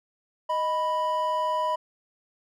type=tone pair together; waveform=triangle; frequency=622.3 / 987.8 Hz; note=D#5 / B5; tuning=0 / 0 cents; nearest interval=minor sixth; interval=800 cents; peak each=-27 / -23 dBFS; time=0.49-1.76 s; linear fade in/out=10 ms; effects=none

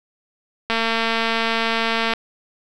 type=click train; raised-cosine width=0.3 ms; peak=-5 dBFS; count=327; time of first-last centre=0.7-2.136 s; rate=227 Hz; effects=none

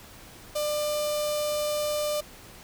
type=tone with notch filter; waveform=sawtooth; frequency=597 Hz; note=D5; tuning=28 cents sharp; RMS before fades=-28 dBFS; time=0.55-2.21 s; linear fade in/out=10 ms; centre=1700 Hz; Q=0.73; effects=pink hiss -48 dBFS RMS until 2.63 s

